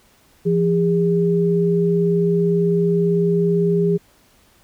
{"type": "tone pair together", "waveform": "sine", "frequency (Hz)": [170.61, 406.2], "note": ["F3", "G#4"], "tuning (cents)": [-40, -38], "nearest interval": "octave + minor third", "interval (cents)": 1502, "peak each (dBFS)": -17, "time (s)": [0.45, 3.98], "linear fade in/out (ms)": 20, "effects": ["pink hiss -55 dBFS RMS until 4.63 s"]}